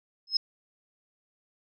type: tone with exponential growth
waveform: sine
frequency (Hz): 5160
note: E8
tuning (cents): -38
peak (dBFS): -17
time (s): 0.27-0.37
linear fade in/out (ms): 5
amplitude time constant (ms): 20
effects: none